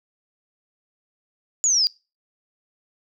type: exponential sweep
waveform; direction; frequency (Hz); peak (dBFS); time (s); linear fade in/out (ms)
sine; down; 7040 to 4699; -16; 1.64-1.87; 0
effects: noise-tail reverb RT60 0.3 s tail -25 dB re dry